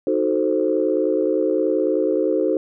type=chord; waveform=sine; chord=D# diminished seventh; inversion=none; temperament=equal; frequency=311.1 / 370 / 440 / 523.3 Hz; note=D#4 / F#4 / A4 / C5; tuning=0 / 0 / 0 / 0 cents; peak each=-22 dBFS; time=0.07-2.57 s; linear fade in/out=2 ms; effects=tanh soft clip ceiling -6 dBFS